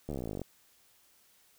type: slowing click train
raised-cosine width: 2 ms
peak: -24 dBFS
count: 20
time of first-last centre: 0.09-0.417 s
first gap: 13 ms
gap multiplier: 1.03
effects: white hiss -65 dBFS RMS until 1.58 s